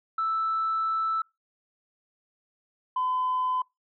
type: tone pair in turn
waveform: sine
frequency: 1318.5 / 1014.9 Hz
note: E6 / B5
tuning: 0 / +47 cents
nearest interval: perfect fourth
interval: 453 cents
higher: first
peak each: -23 dBFS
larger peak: neither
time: 0.18-1.22 / 2.96-3.62 s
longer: first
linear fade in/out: 5 ms
effects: noise-tail reverb RT60 0.2 s tail -25 dB re dry + tanh soft clip ceiling -20 dBFS